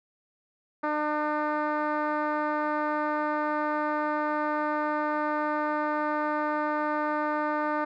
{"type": "tone with low-pass filter", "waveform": "10% pulse", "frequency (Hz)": 301.2, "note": "D4", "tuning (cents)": 44, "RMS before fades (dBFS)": -28, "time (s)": [0.83, 7.85], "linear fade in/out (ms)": 10, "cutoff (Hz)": 1300, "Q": 1.2, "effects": []}